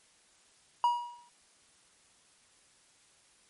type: tone with exponential decay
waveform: triangle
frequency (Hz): 960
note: B5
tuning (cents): -49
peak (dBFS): -19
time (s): 0.84-1.29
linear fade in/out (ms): 1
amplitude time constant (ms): 97
effects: white hiss -64 dBFS RMS until 3.49 s + MP3 48 kbps